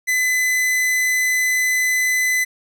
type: tone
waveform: 45% pulse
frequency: 2014 Hz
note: B6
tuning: 33 cents sharp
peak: -16 dBFS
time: 0.07-2.45 s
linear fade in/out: 20 ms
effects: none